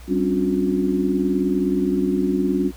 sine tone cluster, 193 / 269.3 / 288.6 / 358.8 Hz, G3 / C#4 / D4 / F4, -27 / -50 / -30 / +47 cents, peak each -23 dBFS, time 0.07-2.72 s, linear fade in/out 50 ms, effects added 60 Hz sine -38 dBFS peak until 2.76 s + pink hiss -47 dBFS RMS until 2.76 s

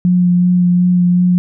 sine tone with vibrato, 178.3 Hz, F3, 36 cents sharp, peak -8 dBFS, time 0.05-1.38 s, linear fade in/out 0 ms, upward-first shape sine, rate 2.7 Hz, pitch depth 14 cents each way, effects none

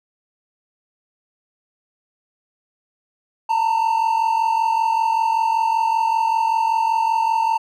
triangle tone pair together, 894.8 / 940 Hz, A5 / A#5, +29 / +14 cents, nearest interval minor second, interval 85 cents, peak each -15 / -21 dBFS, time 3.49-7.58 s, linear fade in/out 10 ms, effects none

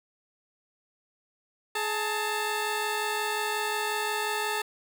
15% pulse tone pair together, 422.6 / 890.8 Hz, G#4 / A5, +30 / +21 cents, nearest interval octave + minor second, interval 1291 cents, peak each -24 dBFS, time 1.75-4.62 s, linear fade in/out 5 ms, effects none

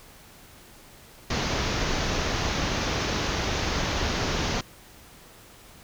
pink low-pass noise, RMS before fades -27 dBFS, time 1.3-4.61 s, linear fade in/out 5 ms, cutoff 6600 Hz, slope 96 dB/octave, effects pink hiss -50 dBFS RMS until 5.83 s

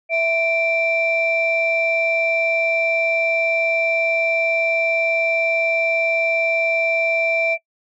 sine tone pair together, 659.3 / 2349 Hz, E5 / D7, 0 / 0 cents, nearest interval octave + minor seventh, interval 2200 cents, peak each -18 dBFS, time 0.09-7.58 s, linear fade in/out 50 ms, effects noise-tail reverb RT60 0.1 s tail -24 dB re dry + tanh soft clip ceiling -10 dBFS

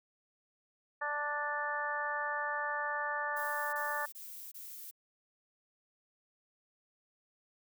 harmonic tone, 293.7 Hz, D4, in tune, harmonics 2 / 3 / 4 / 5 / 6, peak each -42 / -39 / -39 / -42 / -37 dBFS, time 1.01-4.06 s, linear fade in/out 10 ms
violet noise bursts, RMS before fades -47 dBFS, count 4, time 3.36-4.912 s, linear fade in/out 10 ms, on 370 ms, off 24 ms
effects none

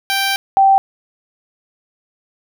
10% pulse / sine tone pair in turn, 784 / 779 Hz, G5 / G5, 0 / -11 cents, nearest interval unison, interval 11 cents, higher first, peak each -7 dBFS, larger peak neither, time 0.1-0.36 / 0.57-0.78 s, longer first, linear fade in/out 0 ms, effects none

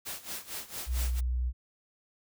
white noise with tremolo, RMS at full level -37 dBFS, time 0.05-1.21 s, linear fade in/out 20 ms, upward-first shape sine, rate 4.4 Hz, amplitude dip 85%
sine tone with vibrato, 61.74 Hz, B1, in tune, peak -27 dBFS, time 0.86-1.53 s, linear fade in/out 50 ms, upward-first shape sine, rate 11 Hz, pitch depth 10 cents each way
effects none

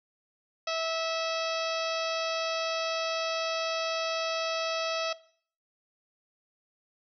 harmonic tone, 652 Hz, E5, 19 cents flat, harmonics 1 / 2 / 3 / 4 / 5 / 6 / 7 / 8 / 9, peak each -32 / -35 / -42 / -37 / -41 / -40 / -43 / -40 / -46 dBFS, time 0.67-5.13 s, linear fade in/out 5 ms, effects noise-tail reverb RT60 0.5 s tail -17 dB re dry

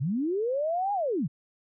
sine linear two-way sweep, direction up then down, 116.54 to 830.6 to 116.54 Hz, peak -25 dBFS, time 0-1.28 s, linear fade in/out 20 ms, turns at 0.93 s, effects none

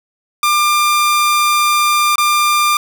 sawtooth tone with dropouts, 1195 Hz, D6, 30 cents sharp, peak -7 dBFS, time 0.43-2.77 s, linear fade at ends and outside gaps 2 ms, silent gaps 2.157-2.181 s, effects none

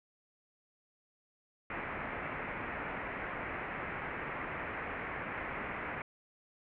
white low-pass noise, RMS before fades -40 dBFS, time 1.7-6.02 s, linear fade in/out 2 ms, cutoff 2300 Hz, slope 48 dB/octave, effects none

